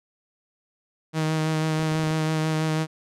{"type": "tone with vibrato", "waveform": "sawtooth", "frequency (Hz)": 157.3, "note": "D#3", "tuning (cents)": 19, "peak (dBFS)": -18, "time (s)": [1.13, 2.87], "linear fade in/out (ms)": 50, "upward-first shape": "sine", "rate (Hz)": 6.1, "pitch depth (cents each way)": 16}
{"type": "clicks", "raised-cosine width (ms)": 2, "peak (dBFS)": -27, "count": 8, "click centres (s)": [1.796, 1.827, 1.92, 1.953, 1.994, 2.038, 2.072, 2.109]}
{"effects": ["low-pass 9000 Hz 12 dB/octave"]}